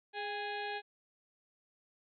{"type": "harmonic tone with a mistuned harmonic", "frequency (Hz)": 415.3, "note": "G#4", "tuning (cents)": 0, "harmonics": [1, 2, 4, 5, 6, 7, 8, 9, 10], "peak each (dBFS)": [-43, -40, -43, -54, -46, -55, -50, -54, -53], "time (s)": [0.13, 0.82], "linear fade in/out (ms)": 50, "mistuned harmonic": 2, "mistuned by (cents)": -39, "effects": []}